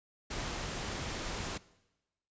pink noise, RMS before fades -38 dBFS, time 0.3-1.58 s, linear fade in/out 10 ms, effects noise-tail reverb RT60 1.0 s tail -20 dB re dry + resampled to 16000 Hz

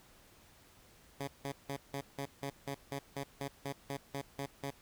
10% pulse tone bursts, 139.2 Hz, C#3, 8 cents sharp, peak -29 dBFS, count 15, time 1.2-4.705 s, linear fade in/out 5 ms, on 75 ms, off 170 ms, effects pink hiss -62 dBFS RMS until 4.81 s

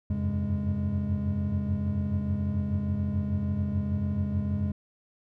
triangle tone cluster, 86.8 / 93.6 / 98.5 / 135.7 / 205.3 Hz, F2 / F#2 / G2 / C#3 / G#3, -10 / +20 / +9 / -36 / -20 cents, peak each -29 / -31 / -34 / -33 / -28 dBFS, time 0.1-4.72 s, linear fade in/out 5 ms, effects none

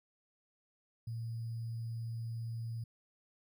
sine tone with sample-and-hold, 114.7 Hz, A#2, 28 cents flat, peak -37 dBFS, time 1.07-2.84 s, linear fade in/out 5 ms, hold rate 4900 Hz, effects none

